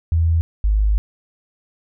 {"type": "tone pair in turn", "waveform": "sine", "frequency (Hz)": [82.41, 51.92], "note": ["E2", "G#1"], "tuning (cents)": [0, 0], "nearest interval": "minor sixth", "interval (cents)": 800, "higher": "first", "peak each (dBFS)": -13, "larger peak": "neither", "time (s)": [[0.12, 0.41], [0.64, 0.98]], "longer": "second", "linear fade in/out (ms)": 0, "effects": []}